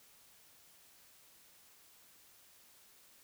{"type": "silence", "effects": ["white hiss -63 dBFS RMS until 3.23 s"]}